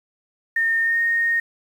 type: tone with pitch glide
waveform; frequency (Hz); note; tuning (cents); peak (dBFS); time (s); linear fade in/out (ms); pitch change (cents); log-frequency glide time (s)
sine; 1825 to 1851.5; A#6 to A#6; -37 to -12; -17; 0.56-1.4; 5; +25; 0.82-1
effects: 8-bit